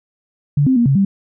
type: tone with pitch steps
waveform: sine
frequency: 144.2 / 261.1 / 236.7 / 136.9 / 196.4 Hz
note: D3 / C4 / A#3 / C#3 / G3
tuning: -31 / -3 / +27 / -21 / +4 cents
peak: -10 dBFS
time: 0.57-1.05 s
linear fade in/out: 5 ms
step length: 96 ms
effects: none